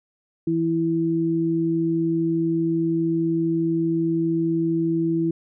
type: tone pair together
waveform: sine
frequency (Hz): 164.8 / 329.6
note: E3 / E4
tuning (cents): 0 / 0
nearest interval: octave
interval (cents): 1200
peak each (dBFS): -25 / -20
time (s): 0.47-5.31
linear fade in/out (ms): 5
effects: none